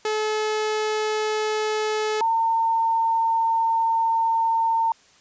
sawtooth / sine tone pair in turn, 430 / 907.7 Hz, A4 / A#5, -40 / -46 cents, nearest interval octave + minor second, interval 1294 cents, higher second, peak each -18 dBFS, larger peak neither, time 0.05-2.21 / 2.21-4.92 s, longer second, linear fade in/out 2 ms, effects white hiss -55 dBFS RMS until 5.2 s + resampled to 16000 Hz

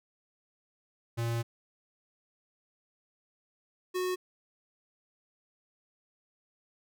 square tone pair in turn, 116.54 / 366.4 Hz, A#2 / F#4, 0 / -17 cents, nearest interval octave + minor sixth, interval 1983 cents, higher second, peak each -30 / -30 dBFS, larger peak neither, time 1.17-1.43 / 3.94-4.16 s, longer first, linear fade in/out 20 ms, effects none

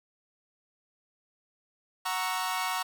sawtooth chord, F# dominant seventh, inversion none, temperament equal, 740 / 932.3 / 1108.7 / 1318.5 Hz, F#5 / A#5 / C#6 / E6, 0 / 0 / 0 / 0 cents, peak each -31 / -30 / -30 / -34 dBFS, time 2.05-2.83 s, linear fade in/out 10 ms, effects none

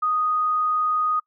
sine tone, 1243 Hz, D#6, 2 cents flat, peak -19 dBFS, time 0.02-1.2 s, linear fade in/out 10 ms, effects noise-tail reverb RT60 0.1 s tail -25 dB re dry

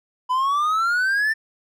triangle exponential sweep, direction up, 994 to 1802 Hz, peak -16 dBFS, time 0.29-1.34 s, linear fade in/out 20 ms, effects none

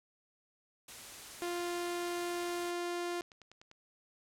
white noise, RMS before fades -48 dBFS, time 0.88-2.71 s, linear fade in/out 5 ms
sawtooth tone, 349.2 Hz, F4, in tune, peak -31 dBFS, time 1.42-3.21 s, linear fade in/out 0 ms
click train, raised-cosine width 0.2 ms, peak -37 dBFS, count 7, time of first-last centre 3.12-3.714 s, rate 10.1 Hz
effects low-pass 11000 Hz 12 dB/octave

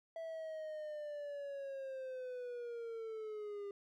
triangle linear sweep, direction down, 659.3 to 399.7 Hz, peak -40 dBFS, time 0.16-3.71 s, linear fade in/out 2 ms, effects none

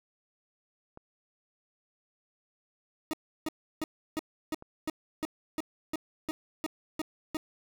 clicks, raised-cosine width 1 ms, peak -32 dBFS, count 2, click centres 0.974 / 4.624 s
40% pulse tone bursts, 313.3 Hz, D#4, 12 cents sharp, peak -29 dBFS, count 13, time 3.11-7.369 s, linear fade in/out 0 ms, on 23 ms, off 330 ms
effects none

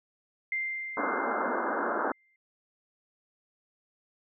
sine tone with exponential decay, 2093 Hz, C7, in tune, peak -27 dBFS, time 0.52-2.36 s, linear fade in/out 2 ms, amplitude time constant 400 ms
white band-pass noise, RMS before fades -30 dBFS, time 0.97-2.12 s, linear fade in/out 2 ms, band 210 to 1600 Hz, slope 96 dB/octave
effects none

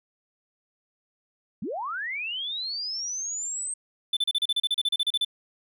sine linear sweep, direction up, 156.1 to 8372 Hz, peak -29 dBFS, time 1.62-3.74 s, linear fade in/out 5 ms
triangle tone bursts, 3520 Hz, A7, in tune, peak -20 dBFS, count 16, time 4.13-5.248 s, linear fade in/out 5 ms, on 38 ms, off 34 ms
effects none

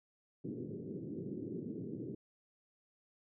white band-pass noise, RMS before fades -43 dBFS, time 0.44-2.15 s, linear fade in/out 5 ms, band 110 to 410 Hz, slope 48 dB/octave, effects none

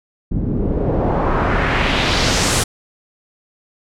pink noise with low-pass filter sweep, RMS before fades -17 dBFS, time 0.31-2.64 s, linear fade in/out 10 ms, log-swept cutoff 200 to 9900 Hz, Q 1.6, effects none

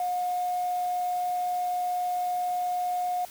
triangle tone, 720 Hz, F#5, 47 cents flat, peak -22 dBFS, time 0-3.25 s, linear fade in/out 2 ms, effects tanh soft clip ceiling -23 dBFS + white hiss -47 dBFS RMS until 3.3 s

